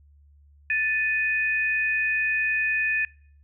sine tone pair together, 1758.7 / 2489 Hz, A6 / D#7, -1 / 0 cents, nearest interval tritone, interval 601 cents, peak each -24 dBFS, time 0.7-3.05 s, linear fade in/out 2 ms, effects noise-tail reverb RT60 0.6 s tail -25 dB re dry + added 72 Hz sine -52 dBFS peak until 3.43 s

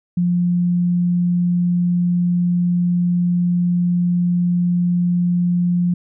sine tone, 176 Hz, F3, 14 cents sharp, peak -14 dBFS, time 0.17-5.94 s, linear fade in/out 5 ms, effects none

